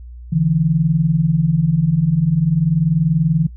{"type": "tone pair together", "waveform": "sine", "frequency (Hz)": [144.43, 164.81], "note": ["D3", "E3"], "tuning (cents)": [-29, 0], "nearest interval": "major second", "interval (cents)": 229, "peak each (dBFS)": [-17, -14], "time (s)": [0.32, 3.47], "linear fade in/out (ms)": 10, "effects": ["noise-tail reverb RT60 0.1 s tail -23 dB re dry", "added 60 Hz sine -32 dBFS peak until 3.56 s"]}